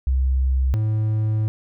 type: tone pair in turn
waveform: sine / triangle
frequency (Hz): 65.41 / 108.4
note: C2 / A2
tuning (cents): 0 / -25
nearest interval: major sixth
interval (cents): 875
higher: second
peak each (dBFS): -16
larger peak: neither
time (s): 0.07-0.74 / 0.74-1.48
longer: second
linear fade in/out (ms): 0
effects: none